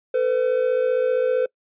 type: tone pair together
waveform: triangle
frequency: 451.9 / 507.2 Hz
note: A4 / B4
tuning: +46 / +46 cents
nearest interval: major second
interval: 200 cents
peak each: -21 / -17 dBFS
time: 0.14-1.46 s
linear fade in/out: 5 ms
effects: noise-tail reverb RT60 0.1 s tail -24 dB re dry + resampled to 8000 Hz